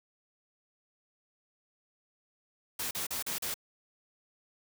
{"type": "noise bursts", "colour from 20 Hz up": "white", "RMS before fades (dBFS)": -35, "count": 5, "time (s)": [2.79, 3.542], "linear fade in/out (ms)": 5, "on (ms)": 120, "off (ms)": 38, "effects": []}